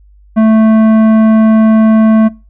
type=tone with tanh clipping; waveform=sine; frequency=220 Hz; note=A3; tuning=in tune; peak=-6 dBFS; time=0.36-2.29 s; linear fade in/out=20 ms; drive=13 dB; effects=noise-tail reverb RT60 0.3 s tail -23 dB re dry + added 50 Hz sine -39 dBFS peak until 2.49 s